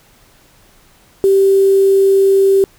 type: tone with quantisation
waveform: sine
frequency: 390 Hz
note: G4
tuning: 9 cents flat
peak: -7 dBFS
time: 1.24-2.64 s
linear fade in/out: 0 ms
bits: 5
effects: pink hiss -49 dBFS RMS until 2.78 s